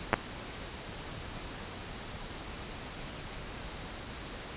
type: clicks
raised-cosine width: 0.5 ms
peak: -8 dBFS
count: 2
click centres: 0.131 / 0.14 s
effects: pink hiss -42 dBFS RMS until 4.56 s + resampled to 8000 Hz